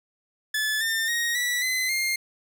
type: tone with pitch steps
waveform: sawtooth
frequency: 1730 / 1801.4 / 1875.7 / 1953.1 / 2034 / 2118 Hz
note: A6 / A6 / A#6 / B6 / C7 / C7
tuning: -30 / +40 / +10 / -20 / -50 / +21 cents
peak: -20 dBFS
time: 0.54-2.16 s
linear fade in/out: 5 ms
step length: 270 ms
effects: none

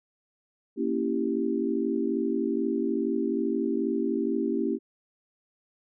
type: chord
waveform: sine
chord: A# diminished seventh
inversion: none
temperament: equal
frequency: 233.1 / 277.2 / 329.6 / 392 Hz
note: A#3 / C#4 / E4 / G4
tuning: 0 / 0 / 0 / 0 cents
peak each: -30 dBFS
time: 0.76-4.79 s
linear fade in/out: 50 ms
effects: none

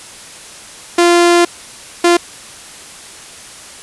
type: tone bursts at uneven times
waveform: sawtooth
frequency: 346.3 Hz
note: F4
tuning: 15 cents flat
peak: -3 dBFS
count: 2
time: 0.98-1.45 / 2.04-2.17 s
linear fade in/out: 5 ms
effects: white hiss -34 dBFS RMS until 3.82 s + resampled to 24000 Hz

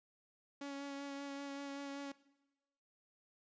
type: tone with vibrato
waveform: sawtooth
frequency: 279.9 Hz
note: C#4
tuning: 17 cents sharp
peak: -39 dBFS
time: 0.61-2.12 s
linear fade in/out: 5 ms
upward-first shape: sine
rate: 5.2 Hz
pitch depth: 16 cents each way
effects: noise-tail reverb RT60 1.0 s tail -19 dB re dry + resampled to 16000 Hz

